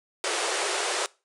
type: band-pass noise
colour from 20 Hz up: pink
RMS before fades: -28 dBFS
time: 0.24-1.06 s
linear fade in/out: 0 ms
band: 350 to 10000 Hz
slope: 96 dB/octave
effects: noise-tail reverb RT60 0.3 s tail -22 dB re dry